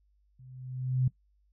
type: tone with level ramp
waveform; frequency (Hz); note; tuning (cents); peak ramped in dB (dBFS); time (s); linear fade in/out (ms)
sine; 128.4; C3; -32; -50 to -21; 0.39-1.08; 5
effects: noise-tail reverb RT60 0.1 s tail -18 dB re dry + added 50 Hz sine -65 dBFS peak until 1.52 s